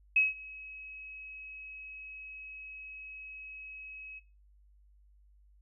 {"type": "tone with ADSR envelope", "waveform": "sine", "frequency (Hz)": 2559, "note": "D#7", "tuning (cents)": 48, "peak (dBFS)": -21, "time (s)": [0.16, 4.2], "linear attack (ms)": 4, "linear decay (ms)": 170, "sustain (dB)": -23, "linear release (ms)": 22, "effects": ["noise-tail reverb RT60 0.3 s tail -17 dB re dry", "added 50 Hz sine -59 dBFS peak until 5.61 s"]}